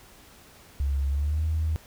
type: tone with pitch glide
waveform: sine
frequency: 69.3 to 79.15 Hz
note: C#2 to D#2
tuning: 0 to +30 cents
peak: -22 dBFS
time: 0.8-1.76 s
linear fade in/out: 0 ms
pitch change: +230 cents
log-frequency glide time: 1.11-1.44 s
effects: tanh soft clip ceiling -18 dBFS + pink hiss -52 dBFS RMS until 1.86 s